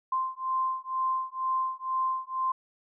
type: beating tone pair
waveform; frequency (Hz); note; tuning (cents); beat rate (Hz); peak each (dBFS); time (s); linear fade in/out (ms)
sine; 1043 / 1045.1; C6 / C6; -6 / -2; 2.1; -30; 0.12-2.52; 5
effects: none